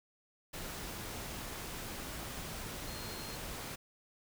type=tone in noise; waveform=sine; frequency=4219 Hz; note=C8; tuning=14 cents sharp; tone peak=-50 dBFS; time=2.87-3.36 s; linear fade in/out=10 ms; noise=pink; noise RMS=-43 dBFS; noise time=0.53-3.76 s; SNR=-10 dB; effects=none